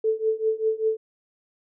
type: tone with tremolo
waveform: sine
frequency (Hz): 440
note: A4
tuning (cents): 0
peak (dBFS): -17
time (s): 0.04-0.97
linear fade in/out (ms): 5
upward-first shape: triangle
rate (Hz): 5.1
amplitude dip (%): 95
effects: none